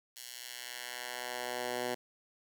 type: tone with high-pass filter sweep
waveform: 10% pulse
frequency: 123.47 Hz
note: B2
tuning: in tune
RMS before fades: -40 dBFS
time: 0.16-1.95 s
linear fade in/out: 10 ms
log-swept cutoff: 4500 to 320 Hz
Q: 0.71
effects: none